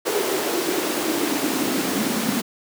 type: noise with high-pass filter sweep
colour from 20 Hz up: pink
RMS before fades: -23 dBFS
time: 0.05-2.42 s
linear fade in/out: 20 ms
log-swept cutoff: 410 to 220 Hz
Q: 4.6
effects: none